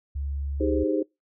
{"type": "tone", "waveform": "sine", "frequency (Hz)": 70.2, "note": "C#2", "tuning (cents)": 22, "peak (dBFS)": -27, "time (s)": [0.15, 0.84], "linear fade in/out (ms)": 10}
{"type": "chord", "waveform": "sine", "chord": "Ab major seventh", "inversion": "second", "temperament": "equal", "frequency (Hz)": [311.1, 392, 415.3, 523.3], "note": ["Eb4", "G4", "Ab4", "C5"], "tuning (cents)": [0, 0, 0, 0], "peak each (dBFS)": [-25, -28, -30, -29], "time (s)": [0.6, 1.03], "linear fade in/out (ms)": 10}
{"effects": ["noise-tail reverb RT60 0.2 s tail -24 dB re dry"]}